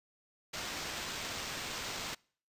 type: noise with sample-and-hold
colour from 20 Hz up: violet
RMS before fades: -40 dBFS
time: 0.53-2.15 s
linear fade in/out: 10 ms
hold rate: 11025 Hz
effects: noise-tail reverb RT60 0.5 s tail -26 dB re dry + resampled to 32000 Hz